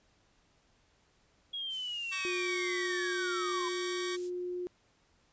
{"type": "linear sweep", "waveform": "sine", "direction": "down", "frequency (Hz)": [3322, 996], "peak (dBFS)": -35, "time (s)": [1.53, 3.69], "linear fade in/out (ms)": 10}
{"type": "noise", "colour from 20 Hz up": "violet", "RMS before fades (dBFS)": -44, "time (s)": [1.69, 4.31], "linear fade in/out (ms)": 50}
{"type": "chord", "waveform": "15% pulse", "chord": "G diminished", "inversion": "second", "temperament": "equal with one note detuned", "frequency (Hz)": [1131.4, 1568, 1864.7], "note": ["Db6", "G6", "Bb6"], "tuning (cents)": [35, 0, 0], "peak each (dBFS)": [-33, -38, -35], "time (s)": [2.11, 4.17], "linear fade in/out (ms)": 20}
{"type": "tone", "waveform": "sine", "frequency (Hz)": 357.9, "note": "F4", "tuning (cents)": 42, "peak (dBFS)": -34, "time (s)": [2.25, 4.67], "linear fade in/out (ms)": 0}
{"effects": ["pink hiss -69 dBFS RMS until 5.32 s", "resampled to 16000 Hz"]}